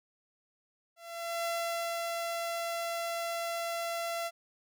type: tone with ADSR envelope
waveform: sawtooth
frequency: 677 Hz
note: E5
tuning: 46 cents sharp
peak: -27 dBFS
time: 0.96-4.31 s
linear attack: 490 ms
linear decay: 520 ms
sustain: -2 dB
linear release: 44 ms
effects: none